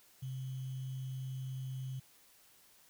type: tone with sample-and-hold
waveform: sine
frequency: 130.81 Hz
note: C3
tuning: in tune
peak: -38 dBFS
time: 0.22-2 s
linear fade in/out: 10 ms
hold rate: 3150 Hz
effects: white hiss -64 dBFS RMS until 2.89 s